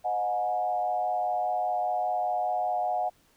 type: tone with frequency modulation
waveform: sine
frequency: 727 Hz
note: F#5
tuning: 31 cents flat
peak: -25 dBFS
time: 0.04-3.1 s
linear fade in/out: 20 ms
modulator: 105 Hz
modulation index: 0.83
effects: pink hiss -64 dBFS RMS until 3.36 s